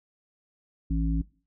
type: harmonic tone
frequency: 55 Hz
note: A1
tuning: in tune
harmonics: 1 / 3 / 5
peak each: -25 / -30 / -31 dBFS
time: 0.9-1.22 s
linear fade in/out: 10 ms
effects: noise-tail reverb RT60 0.4 s tail -21 dB re dry